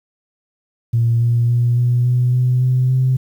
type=tone with pitch steps; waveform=sine; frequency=116.54 / 118.3 / 120.09 / 121.91 / 123.76 / 125.63 / 127.53 / 129.46 Hz; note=A#2 / A#2 / B2 / B2 / B2 / B2 / C3 / C3; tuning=0 / +26 / -48 / -22 / +4 / +30 / -44 / -18 cents; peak=-11 dBFS; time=0.93-3.17 s; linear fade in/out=10 ms; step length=280 ms; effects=tanh soft clip ceiling -7 dBFS + 8-bit